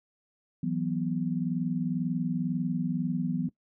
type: chord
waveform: sine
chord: E suspended second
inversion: none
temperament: equal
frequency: 164.81 / 185 / 246.9 Hz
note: E3 / F#3 / B3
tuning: 0 / 0 / 0 cents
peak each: -31 dBFS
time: 0.63-3.49 s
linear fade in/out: 5 ms
effects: noise-tail reverb RT60 0.1 s tail -18 dB re dry